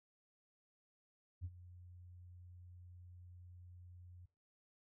sine tone with ADSR envelope, 89 Hz, F2, 33 cents sharp, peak -38 dBFS, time 1.41-4.26 s, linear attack 35 ms, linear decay 47 ms, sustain -16 dB, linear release 9 ms, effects noise-tail reverb RT60 0.4 s tail -22 dB re dry + tanh soft clip ceiling -37 dBFS

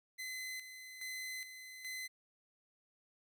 sawtooth tone with tremolo, 2037 Hz, C7, 47 cents flat, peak -38 dBFS, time 0.18-2.08 s, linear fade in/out 20 ms, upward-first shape square, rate 1.2 Hz, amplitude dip 60%, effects none

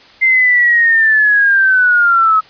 sine linear sweep, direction down, 2093 to 1273 Hz, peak -7 dBFS, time 0.21-2.41 s, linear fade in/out 20 ms, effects white hiss -42 dBFS RMS until 2.49 s + resampled to 11025 Hz

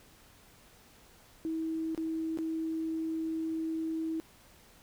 sine tone with dropouts, 322.1 Hz, E4, 40 cents flat, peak -31 dBFS, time 1.45-4.2 s, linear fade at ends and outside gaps 0 ms, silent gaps 1.948-1.977 / 2.374-2.387 s, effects pink hiss -59 dBFS RMS until 4.82 s

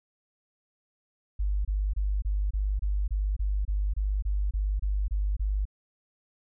sine tone bursts, 50 Hz, G1, 35 cents sharp, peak -24 dBFS, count 15, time 1.39-5.654 s, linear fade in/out 10 ms, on 260 ms, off 26 ms, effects none

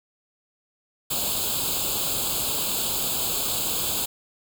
white noise with comb filter, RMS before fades -26 dBFS, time 1.1-4.06 s, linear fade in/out 10 ms, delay 0.26 ms, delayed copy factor +0.95, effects none

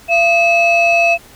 sine tone pair together, 681.3 / 2591 Hz, F5 / E7, -43 / -30 cents, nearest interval octave + major seventh, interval 2313 cents, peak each -10 dBFS, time 0.08-1.18 s, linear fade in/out 50 ms, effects tanh soft clip ceiling -5 dBFS + pink hiss -42 dBFS RMS until 1.35 s

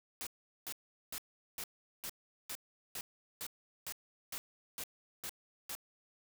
white noise bursts, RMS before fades -42 dBFS, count 13, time 0.21-5.751 s, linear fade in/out 0 ms, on 57 ms, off 400 ms, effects none

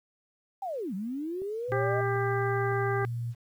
sine linear two-way sweep, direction down then up, 810 to 180 to 636 Hz, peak -31 dBFS, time 0.62-2.01 s, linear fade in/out 5 ms, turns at 0.94 s
clicks, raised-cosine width 2 ms, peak -34 dBFS, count 4, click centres 1.419 / 2.159 / 2.72 / 3.027 s
sine tone, 118.2 Hz, A#2, 24 cents sharp, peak -30 dBFS, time 1.68-3.35 s, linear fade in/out 50 ms
harmonic tone, 397 Hz, G4, 22 cents sharp, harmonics 1 / 2 / 3 / 4 / 5, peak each -29 / -34 / -35 / -35 / -40 dBFS, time 1.72-3.05 s, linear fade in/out 0 ms
effects 10-bit

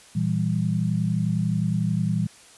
sine chord, E diminished, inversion second, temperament equal, 116.54 / 164.81 / 196 Hz, Bb2 / E3 / G3, 0 / 0 / 0 cents, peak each -26 / -24 / -26 dBFS, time 0.15-2.27 s, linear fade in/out 10 ms, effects white hiss -50 dBFS RMS until 2.57 s + resampled to 24000 Hz

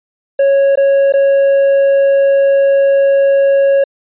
triangle tone with dropouts, 552 Hz, C#5, 7 cents flat, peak -5 dBFS, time 0.39-3.84 s, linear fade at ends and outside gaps 5 ms, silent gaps 0.756-0.773 / 1.124-1.137 s, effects resampled to 8000 Hz

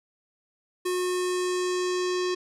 square tone with low-pass filter sweep, 362.6 Hz, F#4, 35 cents flat, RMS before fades -27 dBFS, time 0.85-2.35 s, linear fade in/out 10 ms, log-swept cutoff 11000 to 5500 Hz, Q 1.9, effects none

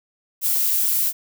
violet noise, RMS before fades -20 dBFS, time 0.41-1.13 s, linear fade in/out 50 ms, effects none

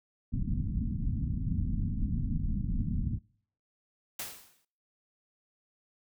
pink low-pass noise, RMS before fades -31 dBFS, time 0.32-3.19 s, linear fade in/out 20 ms, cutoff 250 Hz, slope 48 dB/octave
white noise with exponential decay, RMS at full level -35 dBFS, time 4.19-4.65 s, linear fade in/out 5 ms, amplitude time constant 98 ms
effects noise-tail reverb RT60 0.6 s tail -26 dB re dry

